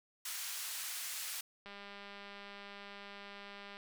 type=band-pass noise; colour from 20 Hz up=white; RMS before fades=-42 dBFS; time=0.25-1.41 s; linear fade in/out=5 ms; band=1300 to 14000 Hz; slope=12 dB/octave
type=click train; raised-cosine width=0.3 ms; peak=-34 dBFS; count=425; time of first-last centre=1.66-3.769 s; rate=201 Hz
effects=none